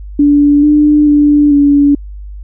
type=tone with pitch steps; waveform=sine; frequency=289.4 / 297.8 / 293.1 / 285.9 Hz; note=D4 / D4 / D4 / D4; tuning=-25 / +24 / -3 / -46 cents; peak=-4 dBFS; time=0.19-1.95 s; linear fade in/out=5 ms; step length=440 ms; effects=added 50 Hz sine -24 dBFS peak until 2.43 s